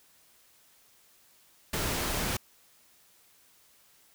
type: noise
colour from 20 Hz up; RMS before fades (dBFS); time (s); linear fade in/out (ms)
pink; -31; 1.73-2.37; 5
effects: white hiss -62 dBFS RMS until 4.14 s